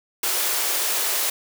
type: high-pass noise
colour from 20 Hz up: white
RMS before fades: -23 dBFS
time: 0.23-1.3 s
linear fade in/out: 5 ms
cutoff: 320 Hz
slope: 48 dB/octave
effects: none